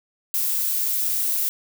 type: noise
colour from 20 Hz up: violet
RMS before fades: -23 dBFS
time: 0.34-1.49 s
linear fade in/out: 0 ms
effects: none